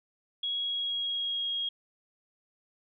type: tone with pitch glide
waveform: sine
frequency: 3322 to 3274 Hz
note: G#7 to G#7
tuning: 0 to -25 cents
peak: -29 dBFS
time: 0.43-1.69 s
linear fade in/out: 5 ms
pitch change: -25 cents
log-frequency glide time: 0.53-1.48 s
effects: none